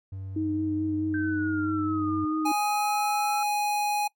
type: tone with pitch glide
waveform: triangle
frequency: 96 to 97.68 Hz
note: G2 to G2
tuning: -36 to -6 cents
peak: -32 dBFS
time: 0.12-2.25 s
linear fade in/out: 5 ms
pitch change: +30 cents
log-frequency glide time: 1.53-1.73 s
type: tone with vibrato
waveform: sine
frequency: 311.1 Hz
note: D#4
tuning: in tune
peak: -25 dBFS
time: 0.36-2.52 s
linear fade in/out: 5 ms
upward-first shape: sine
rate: 4.6 Hz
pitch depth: 19 cents each way
type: linear two-way sweep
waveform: sine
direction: down then up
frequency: 1568 to 1211 to 1331 Hz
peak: -32 dBFS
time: 1.14-3.43 s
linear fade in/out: 2 ms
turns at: 2.13 s
type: tone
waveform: square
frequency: 830.6 Hz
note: G#5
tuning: in tune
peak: -25 dBFS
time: 2.45-4.08 s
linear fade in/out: 10 ms
effects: noise-tail reverb RT60 0.1 s tail -22 dB re dry